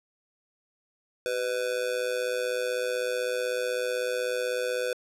square tone with amplitude modulation, 499.1 Hz, B4, 18 cents sharp, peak -24 dBFS, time 1.26-4.93 s, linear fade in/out 0 ms, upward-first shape sine, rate 116 Hz, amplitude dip 80%, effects low-pass 12000 Hz 12 dB/octave

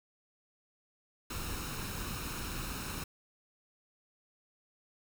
pink noise with comb filter, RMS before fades -39 dBFS, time 1.3-3.04 s, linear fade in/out 5 ms, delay 0.75 ms, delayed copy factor +0.55, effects none

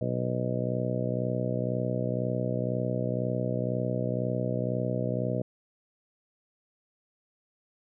harmonic tone, 62 Hz, B1, 7 cents sharp, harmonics 2 / 3 / 4 / 5 / 6 / 7 / 8 / 9 / 10, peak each -31 / -34 / -36 / -40 / -39 / -43 / -34 / -41 / -35 dBFS, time 0.01-5.42 s, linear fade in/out 5 ms, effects none

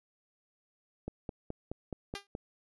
click train, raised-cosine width 2 ms, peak -24 dBFS, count 7, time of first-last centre 1.08-2.351 s, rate 4.72 Hz
5% pulse tone with exponential decay, 400.7 Hz, G4, 38 cents sharp, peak -24 dBFS, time 2.15-2.27 s, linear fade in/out 1 ms, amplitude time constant 24 ms
effects resampled to 24000 Hz

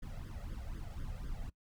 brown noise with flanger, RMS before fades -42 dBFS, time 0.02-1.5 s, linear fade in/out 10 ms, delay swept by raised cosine 0.59 to 1.58 ms, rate 4 Hz, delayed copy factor +0.85, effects noise-tail reverb RT60 0.1 s tail -21 dB re dry

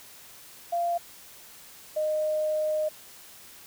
sine tone pair in turn, 690 / 615.9 Hz, F5 / D#5, -21 / -18 cents, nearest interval major second, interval 197 cents, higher first, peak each -24 dBFS, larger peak neither, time 0.72-0.98 / 1.96-2.89 s, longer second, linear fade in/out 10 ms, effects white hiss -49 dBFS RMS until 3.66 s

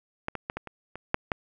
clicks, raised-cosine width 0.5 ms, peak -14 / -17 / -15 / -17 / -24 / -23 / -7 / -11 dBFS, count 8, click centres 0.284 / 0.353 / 0.499 / 0.57 / 0.673 / 0.956 / 1.144 / 1.318 s, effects none

